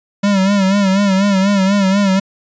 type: tone with vibrato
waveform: square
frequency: 196.2 Hz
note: G3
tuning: 2 cents sharp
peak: -11 dBFS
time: 0.23-2.2 s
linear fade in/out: 10 ms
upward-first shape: sine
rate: 4.1 Hz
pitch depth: 72 cents each way
effects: resampled to 16000 Hz